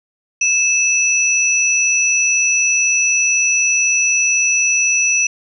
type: tone pair together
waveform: sine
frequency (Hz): 2622 / 5886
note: E7 / F#8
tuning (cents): -10 / -10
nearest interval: octave + major second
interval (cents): 1400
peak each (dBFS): -15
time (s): 0.41-5.27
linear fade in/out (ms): 5
effects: none